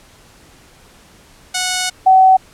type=tone pair in turn; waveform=5% pulse / sine; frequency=735 / 756.5 Hz; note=F#5 / F#5; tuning=-12 / +38 cents; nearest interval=unison; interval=50 cents; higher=second; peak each=-5 dBFS; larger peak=neither; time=1.54-1.9 / 2.06-2.37 s; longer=first; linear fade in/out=10 ms; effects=pink hiss -46 dBFS RMS until 2.53 s + low-pass 11000 Hz 12 dB/octave